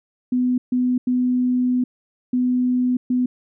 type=tone bursts at uneven times; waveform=sine; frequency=250 Hz; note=B3; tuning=21 cents sharp; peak=-16 dBFS; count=5; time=0.32-0.58 / 0.72-0.98 / 1.07-1.84 / 2.33-2.97 / 3.1-3.26 s; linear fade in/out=5 ms; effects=none